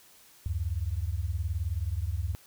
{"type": "beating tone pair", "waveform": "sine", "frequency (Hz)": [73.42, 92.42], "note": ["D2", "F#2"], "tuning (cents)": [0, -1], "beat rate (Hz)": 19, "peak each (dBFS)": -31, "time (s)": [0.46, 2.35], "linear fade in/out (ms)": 0, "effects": ["white hiss -57 dBFS RMS until 2.46 s"]}